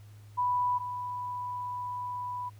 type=tone pair in turn; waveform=sine; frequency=987.8 / 987.8 Hz; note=B5 / B5; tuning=0 / 0 cents; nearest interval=unison; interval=0 cents; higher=neither; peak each=-25 / -33 dBFS; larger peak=first; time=0.37-0.79 / 0.79-2.5 s; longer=second; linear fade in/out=20 ms; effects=added 104 Hz sine -48 dBFS peak until 2.59 s + pink hiss -63 dBFS RMS until 2.59 s